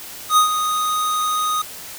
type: tone with ADSR envelope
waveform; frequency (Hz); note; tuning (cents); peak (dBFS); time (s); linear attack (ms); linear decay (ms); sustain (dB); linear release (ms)
square; 1244.5; D#6; 0; -10; 0.29-1.62; 80; 110; -9; 6
effects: white hiss -35 dBFS RMS until 1.98 s

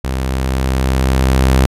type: tone with level ramp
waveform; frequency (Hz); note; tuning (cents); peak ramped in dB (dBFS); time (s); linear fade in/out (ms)
sawtooth; 65.4; C2; 0; -13 to -4; 0.04-1.66; 0
effects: resampled to 32000 Hz

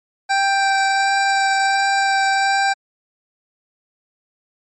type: tone with vibrato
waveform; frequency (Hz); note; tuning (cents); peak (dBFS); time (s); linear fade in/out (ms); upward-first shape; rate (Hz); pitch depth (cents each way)
25% pulse; 784; G5; 0; -11; 0.29-2.74; 20; sine; 1.4; 9
effects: MP3 32 kbps

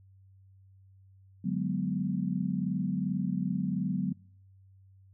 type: chord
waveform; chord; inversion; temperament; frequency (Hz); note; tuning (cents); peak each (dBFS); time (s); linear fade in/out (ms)
sine; G# half-diminished seventh; second; equal; 146.83 / 185 / 207.7 / 246.9; D3 / F#3 / G#3 / B3; 0 / 0 / 0 / 0; -36 / -30 / -35 / -35; 1.44-4.13; 10
effects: noise-tail reverb RT60 0.6 s tail -25 dB re dry + added 96 Hz sine -55 dBFS peak until 5.13 s

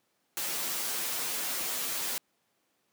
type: noise with comb filter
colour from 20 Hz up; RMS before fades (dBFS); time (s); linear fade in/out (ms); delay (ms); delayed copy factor
white; -33; 0.37-2.18; 0; 10; -1
effects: pink hiss -74 dBFS RMS until 2.92 s + high-pass 200 Hz 12 dB/octave

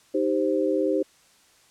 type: chord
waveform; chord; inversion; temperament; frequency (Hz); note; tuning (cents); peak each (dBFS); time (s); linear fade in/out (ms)
sine; C minor; first; equal; 311.1 / 392 / 523.3; Eb4 / G4 / C5; 0 / 0 / 0; -25; 0.14-1.03; 10
effects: white hiss -58 dBFS RMS until 1.7 s + low-pass 9000 Hz 12 dB/octave

